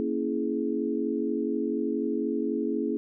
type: chord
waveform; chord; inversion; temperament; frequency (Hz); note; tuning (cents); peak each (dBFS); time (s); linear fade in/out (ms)
sine; A# half-diminished seventh; none; equal with one note detuned; 233.1 / 277.2 / 329.6 / 420.1; A#3 / C#4 / E4 / G#4; 0 / 0 / 0 / +20; -31; 0-2.97; 0
effects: none